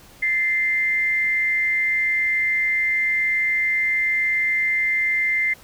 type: tone pair together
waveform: sine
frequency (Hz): 1760 / 2087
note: A6 / C7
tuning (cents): 0 / -5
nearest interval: minor third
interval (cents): 295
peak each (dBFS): -30 / -18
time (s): 0.22-5.54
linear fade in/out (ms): 10
effects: pink hiss -48 dBFS RMS until 5.63 s